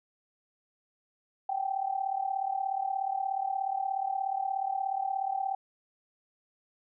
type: tone with amplitude modulation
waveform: sine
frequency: 776 Hz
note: G5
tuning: 18 cents flat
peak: -25 dBFS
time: 1.49-5.55 s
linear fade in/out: 5 ms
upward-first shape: sine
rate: 36.8 Hz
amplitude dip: 80%
effects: none